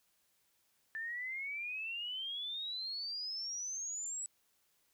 sine exponential sweep, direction up, 1760 to 7902 Hz, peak -38 dBFS, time 0.95-4.26 s, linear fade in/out 0 ms, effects white hiss -75 dBFS RMS until 4.93 s

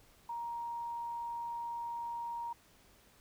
sine tone, 939 Hz, A#5, 12 cents sharp, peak -37 dBFS, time 0.29-2.53 s, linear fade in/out 5 ms, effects pink hiss -64 dBFS RMS until 3.2 s

